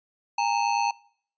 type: ring-modulated tone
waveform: square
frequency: 870 Hz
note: A5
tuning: 20 cents flat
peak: -20 dBFS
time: 0.38-0.91 s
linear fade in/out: 5 ms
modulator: 54.5 Hz
effects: noise-tail reverb RT60 0.6 s tail -24 dB re dry + resampled to 16000 Hz